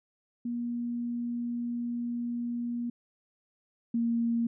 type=tone pair in turn; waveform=sine; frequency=238.6 / 233 Hz; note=A#3 / A#3; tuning=+41 / -1 cents; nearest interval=unison; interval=42 cents; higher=first; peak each=-30 / -25 dBFS; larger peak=second; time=0.45-2.9 / 3.94-4.47 s; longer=first; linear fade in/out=5 ms; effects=none